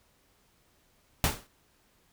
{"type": "noise with exponential decay", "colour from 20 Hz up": "pink", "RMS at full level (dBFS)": -22, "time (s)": [1.24, 1.47], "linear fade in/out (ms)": 1, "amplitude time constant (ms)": 48, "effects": ["pink hiss -67 dBFS RMS until 2.12 s"]}